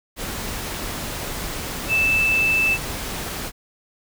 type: tone in noise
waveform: sine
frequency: 2637 Hz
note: E7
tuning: in tune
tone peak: -16 dBFS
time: 1.88-2.78 s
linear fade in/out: 50 ms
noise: pink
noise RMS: -29 dBFS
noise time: 0.16-3.52 s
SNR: +10 dB
effects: none